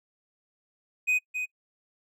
triangle tone with echo, 2500 Hz, D#7, 8 cents sharp, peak -20 dBFS, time 1.07-1.19 s, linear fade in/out 20 ms, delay 270 ms, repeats 1, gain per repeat -7 dB, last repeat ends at 1.46 s, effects noise-tail reverb RT60 0.1 s tail -24 dB re dry

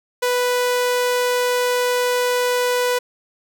sawtooth tone, 493.9 Hz, B4, in tune, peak -13 dBFS, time 0.22-2.99 s, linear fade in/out 10 ms, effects none

